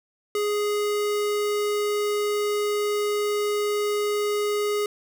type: tone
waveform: square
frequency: 415.3 Hz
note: G#4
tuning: in tune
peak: -23 dBFS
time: 0.35-4.86 s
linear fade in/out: 2 ms
effects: none